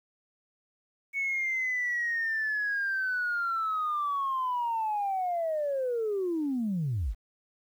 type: linear sweep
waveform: sine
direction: down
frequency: 2225 to 37.81 Hz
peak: -26 dBFS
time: 1.13-7.15 s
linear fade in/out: 50 ms
effects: tanh soft clip ceiling -23 dBFS + 10-bit